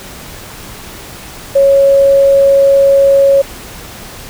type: tone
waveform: sine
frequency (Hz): 552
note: C#5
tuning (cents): -7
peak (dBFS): -4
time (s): 1.55-3.42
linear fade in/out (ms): 10
effects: pink hiss -30 dBFS RMS until 4.29 s